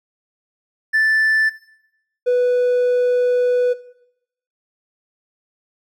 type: tone pair in turn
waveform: triangle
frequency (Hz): 1760 / 493.9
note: A6 / B4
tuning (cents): 0 / 0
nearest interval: octave + minor seventh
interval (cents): 2200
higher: first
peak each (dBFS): -10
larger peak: neither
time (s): 0.93-1.5 / 2.26-3.74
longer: second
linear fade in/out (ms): 20
effects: noise-tail reverb RT60 0.8 s tail -19 dB re dry + tanh soft clip ceiling -8 dBFS